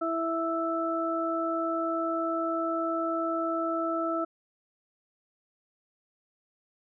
harmonic tone, 329.6 Hz, E4, in tune, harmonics 1 / 2 / 4, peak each -31 / -31 / -31 dBFS, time 0.01-4.25 s, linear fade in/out 10 ms, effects none

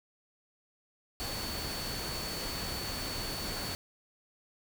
sine tone in noise, 4460 Hz, C#8, 10 cents sharp, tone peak -40 dBFS, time 1.2-3.75 s, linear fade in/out 0 ms, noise pink, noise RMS -38 dBFS, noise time 1.2-3.75 s, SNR -5 dB, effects none

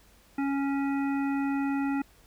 harmonic tone, 277.2 Hz, C#4, in tune, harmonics 1 / 3 / 5 / 7 / 9, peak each -26 / -36 / -40 / -43 / -45 dBFS, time 0.38-2.02 s, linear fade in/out 5 ms, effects added 50 Hz sine -60 dBFS peak until 2.26 s + pink hiss -60 dBFS RMS until 2.26 s

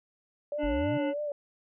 sine tone with vibrato, 573 Hz, D5, 43 cents flat, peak -30 dBFS, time 0.52-1.32 s, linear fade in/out 2 ms, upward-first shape sine, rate 3.2 Hz, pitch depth 72 cents each way
harmonic tone, 293.7 Hz, D4, in tune, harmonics 1 / 3 / 5 / 7 / 9 / 10, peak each -29 / -39 / -44 / -44 / -49 / -49 dBFS, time 0.58-1.14 s, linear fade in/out 50 ms
sine exponential sweep, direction up, 41.2 to 146.83 Hz, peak -32 dBFS, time 0.63-0.98 s, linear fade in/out 10 ms
effects none

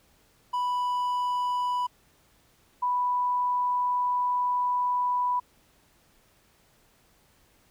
triangle / sine tone pair in turn, 987.8 / 987.8 Hz, B5 / B5, 0 / 0 cents, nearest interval unison, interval 0 cents, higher neither, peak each -23 dBFS, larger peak neither, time 0.53-1.87 / 2.82-5.4 s, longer second, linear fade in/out 10 ms, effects pink hiss -63 dBFS RMS until 7.7 s

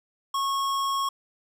sine tone with hard clipping, 1096 Hz, C#6, 20 cents flat, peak -26 dBFS, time 0.34-1.09 s, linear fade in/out 5 ms, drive 17 dB, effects none

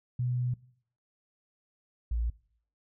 sine tone pair in turn, 123.9 / 57.53 Hz, B2 / A#1, +6 / -22 cents, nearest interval octave + minor second, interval 1328 cents, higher first, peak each -27 dBFS, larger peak neither, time 0.19-0.54 / 2.11-2.3 s, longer first, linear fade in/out 5 ms, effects noise-tail reverb RT60 0.6 s tail -21 dB re dry

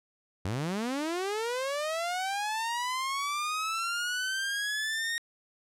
sawtooth linear sweep, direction up, 86.4 to 1865 Hz, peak -26 dBFS, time 0.45-5.18 s, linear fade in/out 0 ms, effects low-pass 10000 Hz 12 dB/octave

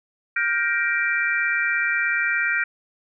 sine chord, G minor seventh, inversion third, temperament just, 1411.2 / 1568 / 1881.6 / 2352 Hz, F6 / G6 / Bb6 / D7, +18 / 0 / +16 / +2 cents, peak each -25 dBFS, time 0.36-2.64 s, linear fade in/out 5 ms, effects none

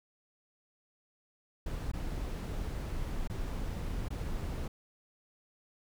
brown noise with dropouts, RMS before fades -36 dBFS, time 1.66-4.68 s, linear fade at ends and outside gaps 5 ms, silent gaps 1.917-1.934 / 3.276-3.297 / 4.085-4.104 s, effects none

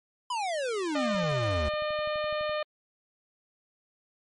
square exponential sweep, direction down, 1026 to 69.4 Hz, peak -29 dBFS, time 0.3-1.69 s, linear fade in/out 5 ms
harmonic tone, 606 Hz, D#5, 46 cents flat, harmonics 1 / 2 / 3 / 4 / 5 / 6 / 7, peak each -29 / -35 / -39 / -41 / -43 / -45 / -46 dBFS, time 0.95-2.63 s, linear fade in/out 5 ms
click train, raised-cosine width 5 ms, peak -37 dBFS, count 17, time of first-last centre 1.15-2.495 s, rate 11.9 Hz
effects low-pass 9000 Hz 12 dB/octave + MP3 48 kbps

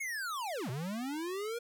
square linear two-way sweep, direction down then up, 2217 to 117.5 to 481.1 Hz, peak -36 dBFS, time 0-1.59 s, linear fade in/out 10 ms, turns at 0.7 s, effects none

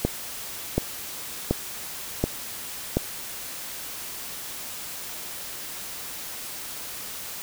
click train, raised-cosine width 2 ms, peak -7 dBFS, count 5, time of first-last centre 0.05-2.97 s, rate 1.37 Hz, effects white hiss -36 dBFS RMS until 7.42 s

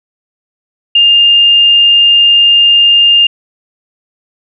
sine tone, 2811 Hz, F7, 11 cents sharp, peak -3 dBFS, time 0.95-3.27 s, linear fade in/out 5 ms, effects none

